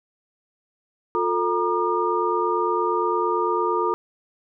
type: tone cluster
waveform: sine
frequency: 356.2 / 445 / 945 / 1207 Hz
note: F4 / A4 / A#5 / D6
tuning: +34 / +20 / +23 / +47 cents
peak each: -25 dBFS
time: 1.15-3.94 s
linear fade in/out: 0 ms
effects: none